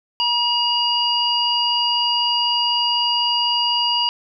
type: harmonic tone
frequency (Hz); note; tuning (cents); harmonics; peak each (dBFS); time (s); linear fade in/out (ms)
956; A#5; +43; 1 / 3 / 5; -22 / -19 / -22; 0.2-4.09; 0
effects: none